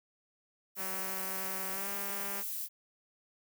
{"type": "noise", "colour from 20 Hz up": "violet", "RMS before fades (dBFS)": -38, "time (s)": [0.75, 2.69], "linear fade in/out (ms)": 50}
{"type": "tone with pitch glide", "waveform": "5% pulse", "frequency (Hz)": [190, 199.33], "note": ["F#3", "G3"], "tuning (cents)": [46, 29], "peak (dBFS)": -29, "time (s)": [0.76, 2.44], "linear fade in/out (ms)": 50, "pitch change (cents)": 83, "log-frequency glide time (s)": [1.71, 1.89]}
{"effects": []}